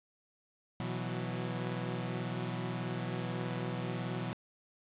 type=chord; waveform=sawtooth; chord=B suspended fourth; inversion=none; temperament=equal with one note detuned; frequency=123.47 / 164.81 / 183.19 Hz; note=B2 / E3 / F#3; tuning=0 / 0 / -17 cents; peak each=-34 / -36 / -36 dBFS; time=0.8-4.33 s; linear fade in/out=0 ms; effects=resampled to 8000 Hz + 9-bit